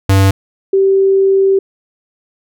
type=tone pair in turn; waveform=square / sine; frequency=97 / 388 Hz; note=G2 / G4; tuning=-18 / -18 cents; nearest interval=2 octaves; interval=2400 cents; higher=second; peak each=-7 dBFS; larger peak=neither; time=0.09-0.31 / 0.73-1.59 s; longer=second; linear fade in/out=5 ms; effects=none